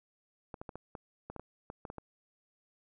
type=clicks; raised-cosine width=1 ms; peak=-28 dBFS; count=12; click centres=0.542 / 0.615 / 0.692 / 0.756 / 0.952 / 1.3 / 1.363 / 1.396 / 1.701 / 1.852 / 1.901 / 1.983 s; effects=none